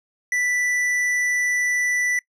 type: tone with hard clipping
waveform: sine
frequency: 1975.5 Hz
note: B6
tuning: in tune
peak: -21 dBFS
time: 0.32-2.19 s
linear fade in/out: 2 ms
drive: 9 dB
effects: noise-tail reverb RT60 0.1 s tail -23 dB re dry